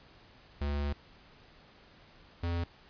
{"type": "tone pair in turn", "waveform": "square", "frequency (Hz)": [71.9, 85.5], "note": ["D2", "F2"], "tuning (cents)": [-36, -36], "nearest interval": "minor third", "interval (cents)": 300, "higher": "second", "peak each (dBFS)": [-31, -31], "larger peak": "neither", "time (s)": [[0.61, 0.93], [2.43, 2.64]], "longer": "first", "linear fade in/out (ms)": 5, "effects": ["pink hiss -58 dBFS RMS until 2.89 s", "resampled to 11025 Hz"]}